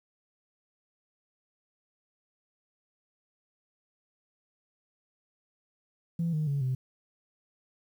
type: tone with pitch steps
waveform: sine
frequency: 167.8 / 153.87 / 141.1 / 129.39 Hz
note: E3 / D#3 / C#3 / C3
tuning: +31 / -19 / +31 / -19 cents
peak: -25 dBFS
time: 6.19-6.75 s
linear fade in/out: 5 ms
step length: 140 ms
effects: tanh soft clip ceiling -23 dBFS + 10-bit